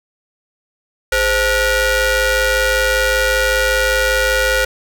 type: ring-modulated tone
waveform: sawtooth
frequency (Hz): 466.2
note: A#4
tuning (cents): 0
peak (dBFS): -6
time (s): 1.12-4.65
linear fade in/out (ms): 5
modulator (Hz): 985
effects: none